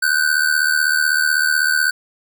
square ring-modulated tone, 1514 Hz, F#6, 39 cents sharp, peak -12 dBFS, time 0.02-1.91 s, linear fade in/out 10 ms, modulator 38 Hz, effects none

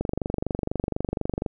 click train, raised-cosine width 2 ms, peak -12 dBFS, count 36, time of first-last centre 0.01-1.462 s, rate 24.1 Hz, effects none

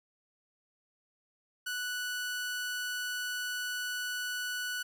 sawtooth tone, 1480 Hz, F#6, in tune, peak -30 dBFS, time 1.66-4.83 s, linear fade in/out 10 ms, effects none

